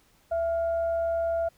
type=tone with frequency modulation; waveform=sine; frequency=667 Hz; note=E5; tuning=20 cents sharp; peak=-24 dBFS; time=0.31-1.49 s; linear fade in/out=10 ms; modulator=741 Hz; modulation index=0.22; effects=pink hiss -63 dBFS RMS until 1.57 s